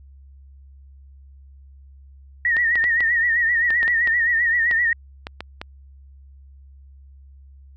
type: tone with vibrato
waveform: sine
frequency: 1875 Hz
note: A#6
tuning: 10 cents sharp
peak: -16 dBFS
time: 2.45-4.93 s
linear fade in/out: 2 ms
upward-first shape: triangle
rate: 7.7 Hz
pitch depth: 88 cents each way
type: clicks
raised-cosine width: 0.3 ms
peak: -14 dBFS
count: 12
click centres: 2.567 / 2.756 / 2.841 / 3.006 / 3.705 / 3.83 / 3.879 / 4.074 / 4.712 / 5.269 / 5.406 / 5.615 s
effects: added 68 Hz sine -43 dBFS peak until 7.76 s